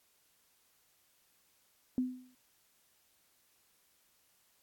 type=tone with exponential decay; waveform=sine; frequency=253.3 Hz; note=B3; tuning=44 cents sharp; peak=-26 dBFS; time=1.98-2.35 s; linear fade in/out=1 ms; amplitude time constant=79 ms; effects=white hiss -71 dBFS RMS until 4.62 s + AAC 64 kbps